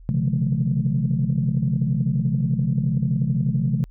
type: tone cluster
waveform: sine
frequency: 128.9 / 140.4 / 161.2 / 176.8 / 213.9 Hz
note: C3 / C#3 / E3 / F3 / A3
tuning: -26 / +22 / -38 / +22 / -49 cents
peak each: -23 / -23 / -26 / -26 / -26 dBFS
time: 0.09-3.84 s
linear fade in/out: 0 ms
effects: tanh soft clip ceiling -10 dBFS + added 41 Hz sine -41 dBFS peak until 3.9 s